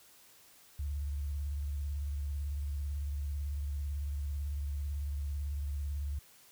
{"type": "tone with vibrato", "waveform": "sine", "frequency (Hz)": 71.7, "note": "D2", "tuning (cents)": -41, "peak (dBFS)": -33, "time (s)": [0.79, 6.19], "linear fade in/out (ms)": 5, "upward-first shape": "triangle", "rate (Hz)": 18, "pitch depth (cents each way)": 110, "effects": ["white hiss -60 dBFS RMS until 6.51 s"]}